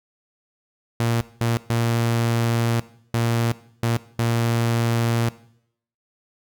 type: tone bursts at uneven times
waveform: sawtooth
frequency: 116.54 Hz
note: A#2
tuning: in tune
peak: -15 dBFS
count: 6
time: 1-1.21 / 1.41-1.57 / 1.7-2.8 / 3.14-3.52 / 3.83-3.97 / 4.19-5.29 s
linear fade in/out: 0 ms
effects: noise-tail reverb RT60 0.7 s tail -18 dB re dry